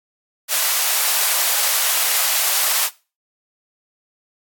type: high-pass noise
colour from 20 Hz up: white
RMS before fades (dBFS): -18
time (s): 0.48-2.9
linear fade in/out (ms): 50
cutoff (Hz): 590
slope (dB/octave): 24
effects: noise-tail reverb RT60 0.3 s tail -19 dB re dry + AAC 64 kbps